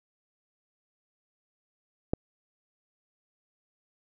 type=click; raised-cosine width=2 ms; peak=-12 dBFS; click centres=2.135 s; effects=none